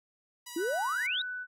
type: tone with vibrato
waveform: 5% pulse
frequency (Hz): 973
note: B5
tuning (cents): -26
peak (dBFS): -30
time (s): 0.46-1.07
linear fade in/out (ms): 10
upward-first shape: sine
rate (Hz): 14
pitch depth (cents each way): 18
type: exponential sweep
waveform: sine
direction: up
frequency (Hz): 311.1 to 3951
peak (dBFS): -29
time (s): 0.56-1.22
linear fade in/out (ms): 5
type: tone with tremolo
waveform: sine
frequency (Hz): 1492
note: F#6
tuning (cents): +14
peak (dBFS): -34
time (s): 0.57-1.47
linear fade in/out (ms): 50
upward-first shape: sine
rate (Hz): 1.8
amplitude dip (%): 30
effects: none